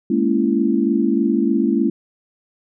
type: chord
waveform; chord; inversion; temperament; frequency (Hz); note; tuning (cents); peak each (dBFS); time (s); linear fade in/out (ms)
sine; A# half-diminished seventh; third; just; 209.8 / 233.1 / 279.7 / 335.6; G#3 / A#3 / C#4 / E4; +18 / 0 / +16 / +31; -20; 0.1-1.9; 5
effects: none